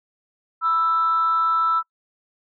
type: tone pair together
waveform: sine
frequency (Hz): 990.2 / 1323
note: B5 / E6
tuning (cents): +4 / +6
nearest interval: perfect fourth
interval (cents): 502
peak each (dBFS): -27 / -16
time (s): 0.61-1.83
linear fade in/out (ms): 50
effects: noise-tail reverb RT60 0.1 s tail -26 dB re dry + tanh soft clip ceiling -12 dBFS